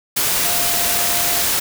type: tone in noise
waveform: sine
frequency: 697 Hz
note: F5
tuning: 4 cents flat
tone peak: -28 dBFS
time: 0.45-1.43 s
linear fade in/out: 10 ms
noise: white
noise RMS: -18 dBFS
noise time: 0.16-1.6 s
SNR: -13 dB
effects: none